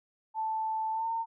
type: tone with pitch glide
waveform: sine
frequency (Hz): 880 to 910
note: A5 to A#5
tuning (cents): 0 to -42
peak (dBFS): -29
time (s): 0.34-1.26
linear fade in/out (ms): 50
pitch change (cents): +58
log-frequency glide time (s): 0.92-1.09
effects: none